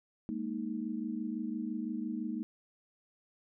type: chord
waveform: sine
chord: Ab suspended second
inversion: none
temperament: just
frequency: 207.7 / 233.6 / 311.5 Hz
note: Ab3 / Bb3 / Eb4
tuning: 0 / +4 / +2 cents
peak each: -39 / -37 / -39 dBFS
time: 0.29-2.43 s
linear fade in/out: 0 ms
effects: none